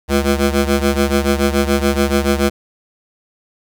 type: ring-modulated tone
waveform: 15% pulse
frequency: 140 Hz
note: C#3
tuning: 18 cents sharp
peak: -4 dBFS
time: 0.08-2.5 s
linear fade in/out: 20 ms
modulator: 66.5 Hz
effects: none